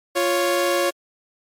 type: tone pair together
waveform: sawtooth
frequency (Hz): 349.4 / 554.6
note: F4 / C#5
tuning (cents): +1 / +1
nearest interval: minor sixth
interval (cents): 800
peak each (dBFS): -18 / -16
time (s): 0.15-0.91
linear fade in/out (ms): 20
effects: MP3 64 kbps